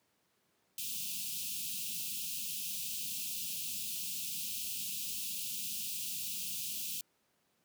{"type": "band-stop noise", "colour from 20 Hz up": "white", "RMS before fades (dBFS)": -39, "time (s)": [0.78, 7.01], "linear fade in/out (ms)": 2, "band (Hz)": [240, 2500], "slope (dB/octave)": 96, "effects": ["pink hiss -75 dBFS RMS until 7.64 s", "high-pass 150 Hz 12 dB/octave"]}